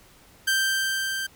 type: tone with level ramp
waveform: sawtooth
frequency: 1568 Hz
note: G6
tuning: in tune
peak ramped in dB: -16 to -24 dBFS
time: 0.47-1.27 s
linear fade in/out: 10 ms
effects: pink hiss -54 dBFS RMS until 1.35 s